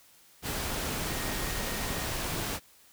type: tone in noise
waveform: sine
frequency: 1864.7 Hz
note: A#6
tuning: in tune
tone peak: -44 dBFS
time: 1.05-2.08 s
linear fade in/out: 50 ms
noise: pink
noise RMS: -33 dBFS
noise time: 0.42-2.6 s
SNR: -14 dB
effects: white hiss -59 dBFS RMS until 2.92 s